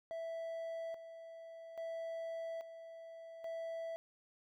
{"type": "tone with tremolo", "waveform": "triangle", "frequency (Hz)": 659.3, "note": "E5", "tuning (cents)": 0, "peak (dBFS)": -38, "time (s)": [0.11, 3.96], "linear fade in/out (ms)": 0, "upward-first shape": "square", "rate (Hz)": 0.6, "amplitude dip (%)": 65, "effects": []}